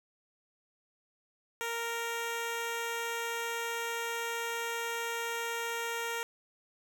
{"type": "tone", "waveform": "10% pulse", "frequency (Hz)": 464.6, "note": "A#4", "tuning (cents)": -6, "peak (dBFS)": -25, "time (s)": [1.61, 6.23], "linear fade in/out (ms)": 0, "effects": []}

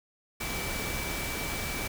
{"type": "tone in noise", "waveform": "sine", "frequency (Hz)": 2311, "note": "D7", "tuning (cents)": -28, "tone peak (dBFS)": -38, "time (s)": [0.4, 1.88], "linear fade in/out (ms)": 10, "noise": "pink", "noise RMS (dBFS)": -34, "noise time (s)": [0.4, 1.88], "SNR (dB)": -7, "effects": []}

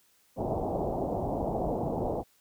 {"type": "low-pass noise", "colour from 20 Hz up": "white", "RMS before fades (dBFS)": -31, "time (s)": [0.36, 2.24], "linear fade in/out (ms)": 50, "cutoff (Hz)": 820, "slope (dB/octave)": 48, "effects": ["white hiss -66 dBFS RMS until 2.4 s"]}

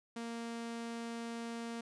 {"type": "tone", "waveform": "sawtooth", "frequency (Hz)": 232.2, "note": "A#3", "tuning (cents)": -7, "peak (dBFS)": -36, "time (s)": [0.16, 1.81], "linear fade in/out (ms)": 5, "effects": ["resampled to 22050 Hz", "13-bit"]}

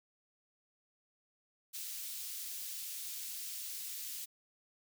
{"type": "high-pass noise", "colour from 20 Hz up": "white", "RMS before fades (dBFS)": -43, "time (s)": [1.73, 4.26], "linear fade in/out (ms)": 20, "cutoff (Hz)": 3400, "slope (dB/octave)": 12, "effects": []}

